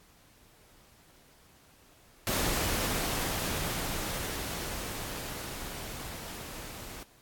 pink noise with level ramp, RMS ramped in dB -29 to -44 dBFS, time 2.27-7.03 s, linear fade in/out 0 ms, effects pink hiss -60 dBFS RMS until 7.21 s + AAC 64 kbps

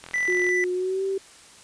click train, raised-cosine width 0.3 ms, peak -23 dBFS, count 20, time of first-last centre 0.04-0.49 s, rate 42.2 Hz
triangle tone, 1983 Hz, B6, 7 cents sharp, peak -20 dBFS, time 0.14-0.64 s, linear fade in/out 0 ms
sine tone with pitch glide, 361.8 to 387.8 Hz, F#4 to G4, -39 to -19 cents, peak -23 dBFS, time 0.28-1.18 s, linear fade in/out 5 ms, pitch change +120 cents, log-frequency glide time 0.73-1.04 s
effects white hiss -49 dBFS RMS until 1.63 s + resampled to 22050 Hz

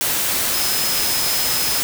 sine tone in noise, 5110 Hz, D#8, 45 cents sharp, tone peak -24 dBFS, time 0.54-1.8 s, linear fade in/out 0 ms, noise white, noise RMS -20 dBFS, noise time 0.01-1.83 s, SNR -7 dB, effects none

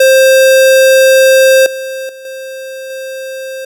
square tone with level steps, 528 Hz, C5, 16 cents sharp, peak -4 / -19 / -29 / -23 / -21 dBFS, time 0-3.65 s, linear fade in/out 5 ms, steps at 1.66 / 2.09 / 2.25 / 2.9 s, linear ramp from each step 2 ms, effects none

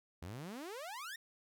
sawtooth exponential sweep, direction up, 77.8 to 1886 Hz, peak -40 dBFS, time 0.22-1.16 s, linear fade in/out 5 ms, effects none

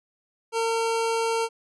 25% pulse tone, 455.5 Hz, A#4, 40 cents flat, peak -19 dBFS, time 0.52-1.49 s, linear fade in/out 50 ms, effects resampled to 24000 Hz

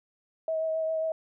sine tone with vibrato, 640 Hz, D#5, 49 cents sharp, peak -26 dBFS, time 0.48-1.12 s, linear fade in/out 2 ms, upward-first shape triangle, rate 7.4 Hz, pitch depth 19 cents each way, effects none

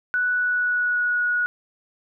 sine tone with pitch glide, 1480 to 1457.1 Hz, F#6 to F#6, 0 to -27 cents, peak -19 dBFS, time 0.14-1.46 s, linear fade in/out 0 ms, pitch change -27 cents, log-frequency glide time 0.29-1.22 s, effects none

